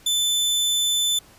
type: tone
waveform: sawtooth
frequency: 3520 Hz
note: A7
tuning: in tune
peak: -16 dBFS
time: 0.06-1.19 s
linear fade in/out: 5 ms
effects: pink hiss -51 dBFS RMS until 1.38 s + resampled to 32000 Hz